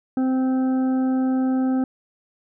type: harmonic tone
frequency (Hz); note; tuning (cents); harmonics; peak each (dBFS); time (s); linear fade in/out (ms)
260; C4; -11; 1 / 2 / 3 / 5 / 6; -18 / -33 / -33 / -42 / -45; 0.17-1.84; 2
effects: none